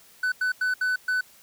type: tone bursts at uneven times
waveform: triangle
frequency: 1500 Hz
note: F#6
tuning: 23 cents sharp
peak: -20 dBFS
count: 5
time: 0.23-0.32 / 0.41-0.52 / 0.61-0.74 / 0.81-0.96 / 1.08-1.21 s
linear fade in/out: 5 ms
effects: white hiss -54 dBFS RMS until 1.42 s